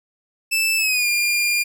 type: tone with pitch glide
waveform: sawtooth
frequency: 2639 to 2406 Hz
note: E7 to D7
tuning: +1 to +41 cents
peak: -14 dBFS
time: 0.51-1.64 s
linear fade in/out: 20 ms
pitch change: -160 cents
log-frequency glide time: 0.77-1.07 s
effects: none